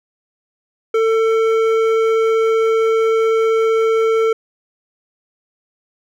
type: tone with hard clipping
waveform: sine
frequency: 447.4 Hz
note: A4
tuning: 29 cents sharp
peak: -14 dBFS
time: 0.94-4.33 s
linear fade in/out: 5 ms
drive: 10 dB
effects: none